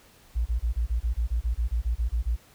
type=tone bursts; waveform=sine; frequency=57.9 Hz; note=A#1; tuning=11 cents flat; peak=-22 dBFS; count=15; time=0.35-2.364 s; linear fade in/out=20 ms; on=110 ms; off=26 ms; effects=pink hiss -56 dBFS RMS until 2.54 s